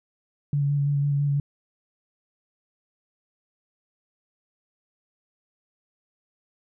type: tone with vibrato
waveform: sine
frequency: 142.7 Hz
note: D3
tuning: 49 cents flat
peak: -20 dBFS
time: 0.53-1.4 s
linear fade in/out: 2 ms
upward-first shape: square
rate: 6 Hz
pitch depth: 15 cents each way
effects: none